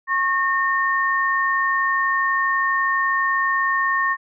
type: tone pair together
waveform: sine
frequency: 1092 / 1828.1 Hz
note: C#6 / A#6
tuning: -26 / -34 cents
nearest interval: major sixth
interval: 892 cents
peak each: -20 dBFS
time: 0.07-4.17 s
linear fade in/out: 50 ms
effects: none